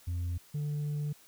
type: tone pair in turn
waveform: sine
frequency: 87.31 / 147.61 Hz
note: F2 / D3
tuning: 0 / +9 cents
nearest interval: major sixth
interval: 909 cents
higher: second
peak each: -28 dBFS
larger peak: neither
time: 0.07-0.38 / 0.54-1.13 s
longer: second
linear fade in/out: 10 ms
effects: tanh soft clip ceiling -30 dBFS + white hiss -59 dBFS RMS until 1.27 s